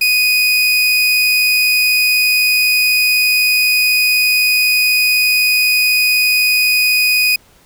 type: tone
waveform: 30% pulse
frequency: 2489 Hz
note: D#7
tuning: in tune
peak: -8 dBFS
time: 0.01-7.36 s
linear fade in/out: 5 ms
effects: pink hiss -49 dBFS RMS until 7.65 s